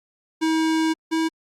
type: tone pair in turn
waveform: square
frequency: 320 / 323 Hz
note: D#4 / E4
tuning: +49 / -35 cents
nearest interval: unison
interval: 16 cents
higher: second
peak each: -19 / -20 dBFS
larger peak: first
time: 0.41-0.94 / 1.11-1.29 s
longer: first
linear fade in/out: 20 ms
effects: low-pass 8000 Hz 12 dB/octave + Opus 48 kbps